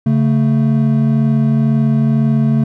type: tone pair together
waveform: triangle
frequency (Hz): 140 / 222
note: C#3 / A3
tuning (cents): +18 / +16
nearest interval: minor sixth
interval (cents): 798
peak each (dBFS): -11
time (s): 0.06-2.64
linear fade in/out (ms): 5
effects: none